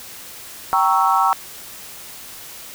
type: chord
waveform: sine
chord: G diminished seventh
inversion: none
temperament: equal with one note detuned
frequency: 777.2 / 932.3 / 1108.7 / 1318.5 Hz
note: G5 / Bb5 / Db6 / Fb6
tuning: -15 / 0 / 0 / 0 cents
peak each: -19 dBFS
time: 0.73-1.33 s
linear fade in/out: 0 ms
effects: white hiss -37 dBFS RMS until 2.74 s